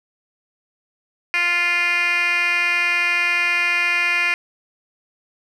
10% pulse tone with band-pass filter, 349.2 Hz, F4, in tune, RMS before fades -19 dBFS, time 1.34-4.34 s, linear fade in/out 0 ms, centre 2400 Hz, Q 4.8, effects none

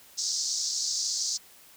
pink band-pass noise, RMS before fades -30 dBFS, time 0.17-1.38 s, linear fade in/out 20 ms, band 4600 to 7000 Hz, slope 48 dB/octave, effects white hiss -54 dBFS RMS until 1.76 s

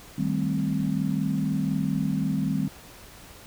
sine chord, A half-diminished seventh, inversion second, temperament equal, 155.56 / 196 / 220 / 261.6 Hz, Eb3 / G3 / A3 / C4, 0 / 0 / 0 / 0 cents, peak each -28 / -27 / -32 / -29 dBFS, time 0.18-2.68 s, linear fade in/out 5 ms, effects pink hiss -47 dBFS RMS until 3.46 s

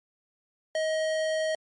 sine tone with hard clipping, 631 Hz, D#5, 24 cents sharp, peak -27 dBFS, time 0.75-1.55 s, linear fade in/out 2 ms, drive 17 dB, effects MP3 48 kbps

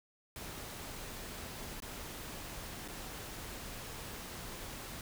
pink noise with dropouts, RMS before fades -45 dBFS, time 0.36-5.01 s, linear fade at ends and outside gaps 1 ms, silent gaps 1.802-1.822 / 2.879-2.884 s, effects none

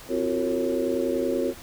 sine tone cluster, 260.2 / 342.8 / 373.2 / 456.8 / 549 Hz, C4 / F4 / F#4 / A#4 / C#5, -9 / -32 / +15 / -35 / -17 cents, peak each -29 dBFS, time 0.08-1.54 s, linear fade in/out 50 ms, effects pink hiss -44 dBFS RMS until 1.62 s

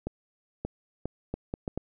accelerating click train, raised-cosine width 2 ms, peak -18 dBFS, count 7, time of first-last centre 0.07-1.776 s, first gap 580 ms, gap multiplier 0.7, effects none

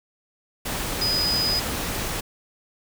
sine tone in noise, 4978 Hz, D#8, in tune, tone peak -21 dBFS, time 1.01-1.6 s, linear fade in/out 10 ms, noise pink, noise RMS -28 dBFS, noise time 0.65-2.21 s, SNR +4 dB, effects none

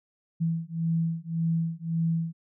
sine beating tone pair, 164 / 165.8 Hz, E3 / E3, -9 / +10 cents, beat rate 1.8 Hz, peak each -28 dBFS, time 0.4-2.33 s, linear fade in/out 20 ms, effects none

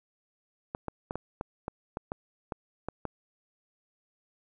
clicks, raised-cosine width 1 ms, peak -19 dBFS, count 11, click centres 0.749 / 0.883 / 1.109 / 1.156 / 1.411 / 1.681 / 1.971 / 2.119 / 2.522 / 2.886 / 3.053 s, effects none

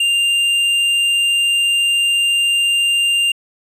triangle tone with hard clipping, 2794 Hz, F7, in tune, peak -14 dBFS, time 0-3.32 s, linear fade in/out 5 ms, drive 10 dB, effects resampled to 32000 Hz

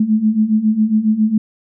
sine beating tone pair, 211.9 / 219.2 Hz, G#3 / A3, +35 / -6 cents, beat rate 7.3 Hz, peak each -17 / -13 dBFS, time 0-1.38 s, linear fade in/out 5 ms, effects none

